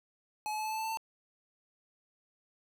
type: tone with pitch steps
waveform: square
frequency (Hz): 851 / 856.9 / 862.9 / 868.9 / 874.9 / 881 / 887.1 / 893.3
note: G#5 / A5 / A5 / A5 / A5 / A5 / A5 / A5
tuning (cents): +42 / -46 / -34 / -22 / -10 / +2 / +14 / +26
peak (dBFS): -34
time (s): 0.46-0.972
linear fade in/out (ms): 0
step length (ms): 64
effects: none